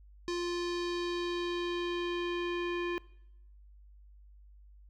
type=tone with low-pass filter sweep; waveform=square; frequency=349.2 Hz; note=F4; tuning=in tune; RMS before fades=-34 dBFS; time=0.28-2.98 s; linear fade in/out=0 ms; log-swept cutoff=5300 to 2500 Hz; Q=2.2; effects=noise-tail reverb RT60 0.8 s tail -22 dB re dry + added 50 Hz sine -53 dBFS peak until 4.89 s